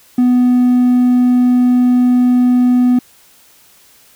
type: tone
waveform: triangle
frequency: 248 Hz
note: B3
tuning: 7 cents sharp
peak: -5 dBFS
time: 0.18-2.99 s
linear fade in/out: 5 ms
effects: tanh soft clip ceiling -1 dBFS + white hiss -47 dBFS RMS until 4.15 s